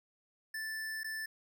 square tone with dropouts, 1760 Hz, A6, in tune, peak -38 dBFS, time 0.54-1.26 s, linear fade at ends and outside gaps 5 ms, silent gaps 1.034-1.043 s, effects none

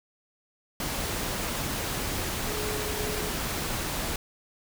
sine tone in noise, 423.2 Hz, G#4, 33 cents sharp, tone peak -35 dBFS, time 2.47-3.3 s, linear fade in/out 2 ms, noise pink, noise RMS -31 dBFS, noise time 0.8-4.16 s, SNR -7 dB, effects none

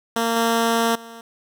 10% pulse tone with level steps, 229.8 Hz, A#3, 25 cents flat, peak -11 / -9 / -29 dBFS, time 0.16-1.21 s, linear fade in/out 2 ms, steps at 0.36 / 0.95 s, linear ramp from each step 5 ms, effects none

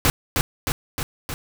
pink noise with echo, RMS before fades -17 dBFS, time 0.05-0.1 s, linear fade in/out 0 ms, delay 310 ms, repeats 4, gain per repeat -3 dB, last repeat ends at 1.34 s, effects none

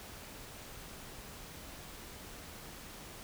silence, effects pink hiss -49 dBFS RMS until 3.23 s

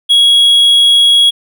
triangle tone, 3322 Hz, G#7, in tune, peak -3 dBFS, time 0.09-1.31 s, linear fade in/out 20 ms, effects none

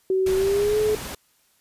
sine tone with pitch glide, 378.3 to 427.1 Hz, F#4 to G#4, +38 to +48 cents, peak -18 dBFS, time 0.1-0.95 s, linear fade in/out 2 ms, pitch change +210 cents, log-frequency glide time 0.34-0.78 s
pink noise, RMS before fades -33 dBFS, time 0.26-1.15 s, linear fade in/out 5 ms
effects white hiss -63 dBFS RMS until 1.6 s + resampled to 32000 Hz

